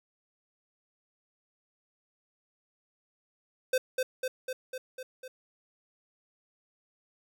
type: tone with echo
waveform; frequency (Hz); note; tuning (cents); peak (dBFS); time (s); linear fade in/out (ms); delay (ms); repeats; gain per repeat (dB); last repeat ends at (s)
square; 515; C5; -28; -24; 3.73-3.78; 5; 250; 6; -3; 5.28
effects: none